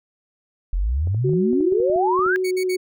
sine exponential sweep, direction up, 40.38 to 1661 Hz, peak -18 dBFS, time 0.73-2.36 s, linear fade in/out 0 ms
clicks, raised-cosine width 2 ms, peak -24 dBFS, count 12, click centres 1.073 / 1.146 / 1.294 / 1.334 / 1.532 / 1.606 / 1.723 / 1.802 / 1.899 / 1.96 / 2.192 / 2.263 s
sine tone with vibrato, 370 Hz, F#4, in tune, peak -19 dBFS, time 1.24-2.77 s, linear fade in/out 10 ms, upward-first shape triangle, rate 5.3 Hz, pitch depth 15 cents each way
sawtooth tone bursts, 2231 Hz, C#7, 11 cents sharp, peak -25 dBFS, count 3, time 2.44-2.762 s, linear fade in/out 10 ms, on 72 ms, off 53 ms
effects none

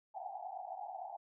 pink band-pass noise, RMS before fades -45 dBFS, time 0.14-1.17 s, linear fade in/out 10 ms, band 700 to 830 Hz, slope 96 dB/octave, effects none

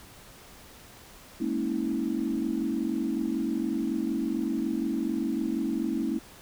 sine chord, A# half-diminished seventh, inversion third, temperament equal with one note detuned, 207.7 / 233.1 / 277.2 / 324 Hz, G#3 / A#3 / C#4 / E4, 0 / 0 / 0 / -30 cents, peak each -34 / -31 / -31 / -30 dBFS, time 1.4-6.19 s, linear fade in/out 10 ms, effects tanh soft clip ceiling -16 dBFS + pink hiss -50 dBFS RMS until 6.41 s

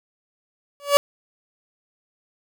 30% pulse tone with exponential growth, 571 Hz, D5, 49 cents flat, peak -5 dBFS, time 0.8-0.97 s, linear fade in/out 0 ms, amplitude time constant 36 ms, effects none

